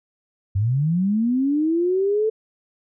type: linear sweep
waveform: sine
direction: up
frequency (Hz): 92.5 to 444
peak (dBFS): -17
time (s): 0.55-2.3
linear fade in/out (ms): 10
effects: none